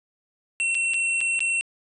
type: tone with dropouts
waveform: square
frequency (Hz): 2714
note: E7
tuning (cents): +50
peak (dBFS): -22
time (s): 0.6-1.61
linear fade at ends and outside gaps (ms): 0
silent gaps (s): 0.746-0.751 / 0.936-0.942 / 1.206-1.212 / 1.392-1.405
effects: resampled to 22050 Hz + 10-bit